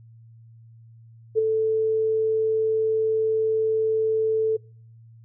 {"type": "tone with ADSR envelope", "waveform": "sine", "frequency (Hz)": 440, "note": "A4", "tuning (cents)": 0, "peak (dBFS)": -14, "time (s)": [1.35, 4.57], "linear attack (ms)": 35, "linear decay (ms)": 11, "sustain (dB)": -5, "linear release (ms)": 12, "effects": ["noise-tail reverb RT60 0.5 s tail -26 dB re dry", "added 114 Hz sine -46 dBFS peak until 5.24 s"]}